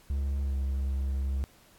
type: tone with pitch glide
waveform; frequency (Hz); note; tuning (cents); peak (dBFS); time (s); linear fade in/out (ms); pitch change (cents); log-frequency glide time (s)
triangle; 69.3 to 67.6; C#2 to C#2; 0 to -43; -25; 0.1-1.44; 0; -43; 0.44-0.55
effects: pink hiss -59 dBFS RMS until 1.78 s + AAC 64 kbps